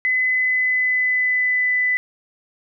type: tone with pitch glide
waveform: sine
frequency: 2020 to 1998 Hz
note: B6 to B6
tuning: +39 to +20 cents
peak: -16 dBFS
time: 0.05-1.97 s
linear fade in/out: 0 ms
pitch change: -19 cents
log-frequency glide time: 0.25-1.72 s
effects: none